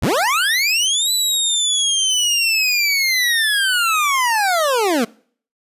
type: linear two-way sweep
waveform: 25% pulse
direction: up then down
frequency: 42.05 to 4000 to 212 Hz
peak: -11 dBFS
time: 0.02-5.05 s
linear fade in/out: 10 ms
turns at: 1.12 s
effects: noise-tail reverb RT60 0.5 s tail -23 dB re dry + resampled to 32000 Hz